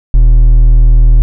sine tone with hard clipping, 40.02 Hz, D#1, 50 cents sharp, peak -3 dBFS, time 0.14-1.22 s, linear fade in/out 0 ms, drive 5 dB, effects none

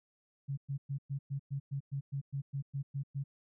sine tone bursts, 138.59 Hz, C#3, in tune, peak -33 dBFS, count 14, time 0.48-3.24 s, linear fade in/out 20 ms, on 95 ms, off 110 ms, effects none

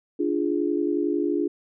sine chord, D diminished, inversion none, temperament equal with one note detuned, 293.7 / 345 / 415.3 Hz, D4 / F4 / Ab4, 0 / -21 / 0 cents, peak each -25 / -25 / -28 dBFS, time 0.19-1.48 s, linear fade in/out 10 ms, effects none

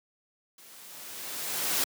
white noise with level ramp, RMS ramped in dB -53 to -26 dBFS, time 0.58-1.84 s, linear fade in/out 2 ms, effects high-pass 150 Hz 12 dB/octave

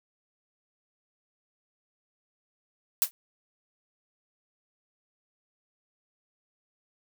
blue noise with exponential decay, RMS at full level -18 dBFS, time 3.02-3.11 s, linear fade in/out 0 ms, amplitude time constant 18 ms, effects none

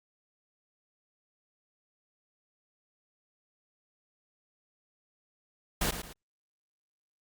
pink noise with echo, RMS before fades -29 dBFS, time 5.81-5.91 s, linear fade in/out 5 ms, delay 110 ms, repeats 2, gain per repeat -9 dB, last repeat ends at 6.13 s, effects Opus 48 kbps

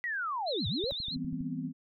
sine linear two-way sweep, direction down then up, 1975.5 to 81 to 580 Hz, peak -31 dBFS, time 0.04-0.91 s, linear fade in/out 0 ms, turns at 0.67 s
sine tone with vibrato, 3859 Hz, B7, 41 cents flat, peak -34 dBFS, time 0.46-1.16 s, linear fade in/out 20 ms, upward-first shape triangle, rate 7.8 Hz, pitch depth 180 cents each way
click train, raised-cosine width 5 ms, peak -32 dBFS, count 8, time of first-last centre 0.84-1.409 s, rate 12.3 Hz
sine chord, C major seventh, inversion first, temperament just, 163.52 / 196.22 / 245.3 / 261.6 Hz, E3 / G3 / B3 / C4, -14 / +2 / -12 / 0 cents, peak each -38 / -43 / -38 / -37 dBFS, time 1.1-1.73 s, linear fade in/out 50 ms
effects none

